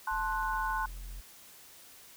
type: chord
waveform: sine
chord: F# diminished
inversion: first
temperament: equal with one note detuned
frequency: 880 / 1052.6 / 1480 Hz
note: A5 / C6 / F#6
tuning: 0 / +10 / 0 cents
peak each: -34 / -34 / -35 dBFS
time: 0.07-0.86 s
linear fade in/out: 5 ms
type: tone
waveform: triangle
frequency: 43 Hz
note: F1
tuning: 26 cents flat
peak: -38 dBFS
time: 0.11-1.21 s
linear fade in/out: 10 ms
type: clicks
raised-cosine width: 0.5 ms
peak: -39 dBFS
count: 5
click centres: 0.323 / 0.428 / 0.535 / 0.569 / 0.705 s
effects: white hiss -54 dBFS RMS until 2.16 s